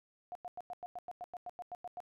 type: tone bursts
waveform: sine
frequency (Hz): 715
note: F5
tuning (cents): +41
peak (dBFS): -40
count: 14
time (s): 0.32-2.003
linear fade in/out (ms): 0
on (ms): 32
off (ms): 95
effects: none